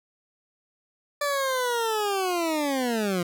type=linear sweep; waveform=20% pulse; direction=down; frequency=585 to 170 Hz; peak=-19 dBFS; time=1.21-3.23 s; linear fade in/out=5 ms; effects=none